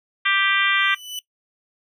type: harmonic tone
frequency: 393.6 Hz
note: G4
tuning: 7 cents sharp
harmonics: 3 / 4 / 5 / 6 / 7 / 8 / 9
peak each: -24 / -23 / -22 / -24 / -27 / -25 / -29 dBFS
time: 0.25-0.95 s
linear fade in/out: 10 ms
type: tone with exponential growth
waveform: sawtooth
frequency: 2984 Hz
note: F#7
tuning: 14 cents sharp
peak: -23 dBFS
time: 0.63-1.19 s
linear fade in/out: 1 ms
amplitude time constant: 120 ms
effects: noise-tail reverb RT60 0.1 s tail -19 dB re dry